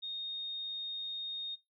sine tone, 3701 Hz, A#7, 13 cents flat, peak -37 dBFS, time 0.02-1.56 s, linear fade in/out 20 ms, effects noise-tail reverb RT60 0.2 s tail -21 dB re dry

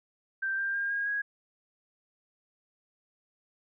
sine tone with pitch steps, 1568 / 1588.1 / 1608.4 / 1628.9 / 1649.8 Hz, G6 / G6 / G6 / G#6 / G#6, 0 / +22 / +44 / -34 / -12 cents, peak -28 dBFS, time 0.42-1.22 s, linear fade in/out 10 ms, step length 160 ms, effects none

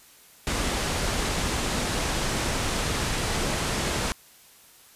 pink low-pass noise, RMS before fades -27 dBFS, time 0.47-4.12 s, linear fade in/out 0 ms, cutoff 9600 Hz, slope 24 dB/octave, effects white hiss -53 dBFS RMS until 4.95 s + resampled to 32000 Hz

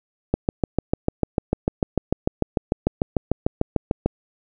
click train, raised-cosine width 2 ms, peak -5 dBFS, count 26, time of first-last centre 0.34-4.06 s, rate 6.72 Hz, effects none

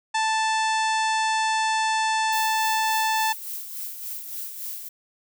harmonic tone, 880 Hz, A5, in tune, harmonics 1 / 2 / 3 / 4 / 5 / 6 / 7 / 8 / 9 / 10, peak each -22 / -28 / -32 / -34 / -36 / -38 / -39 / -40 / -41 / -42 dBFS, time 0.14-3.33 s, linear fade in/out 10 ms
violet noise with tremolo, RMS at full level -32 dBFS, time 2.32-4.89 s, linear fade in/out 10 ms, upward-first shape sine, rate 3.5 Hz, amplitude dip 50%
effects none

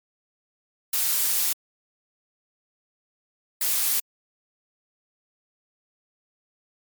blue noise bursts at uneven times, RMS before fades -23 dBFS, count 2, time 0.93-1.53 / 3.61-4 s, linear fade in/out 5 ms, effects MP3 96 kbps

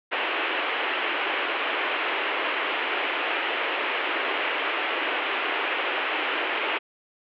white band-pass noise, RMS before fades -27 dBFS, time 0.11-6.79 s, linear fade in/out 20 ms, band 300 to 3000 Hz, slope 48 dB/octave, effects none

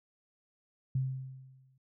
sine tone with exponential decay, 131.5 Hz, C3, 9 cents sharp, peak -26 dBFS, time 0.95-1.78 s, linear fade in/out 5 ms, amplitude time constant 180 ms, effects none

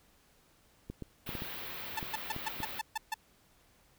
clicks, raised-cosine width 3 ms, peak -27 dBFS, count 8, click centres 0.9 / 1.023 / 1.292 / 1.352 / 1.421 / 2.028 / 2.364 / 2.603 s
white band-stop noise, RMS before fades -42 dBFS, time 1.26-2.8 s, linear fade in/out 10 ms, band 3800 to 16000 Hz, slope 24 dB/octave
sawtooth tone bursts, 880 Hz, A5, in tune, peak -28 dBFS, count 8, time 1.97-3.142 s, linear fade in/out 5 ms, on 24 ms, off 140 ms
effects pink hiss -66 dBFS RMS until 3.98 s

